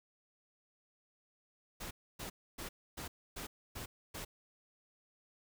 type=noise bursts; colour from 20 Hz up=pink; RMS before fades=-44 dBFS; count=7; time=1.8-4.25 s; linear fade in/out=10 ms; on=110 ms; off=280 ms; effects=none